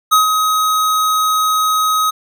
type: tone with ADSR envelope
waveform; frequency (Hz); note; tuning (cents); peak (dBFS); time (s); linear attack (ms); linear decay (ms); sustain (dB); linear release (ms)
square; 1265; D#6; +28; -7; 0.11-2.11; 20; 130; -6; 15
effects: none